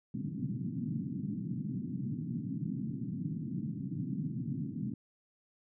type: band-pass noise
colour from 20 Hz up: pink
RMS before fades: -37 dBFS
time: 0.14-4.94 s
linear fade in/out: 5 ms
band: 120 to 280 Hz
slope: 48 dB/octave
effects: none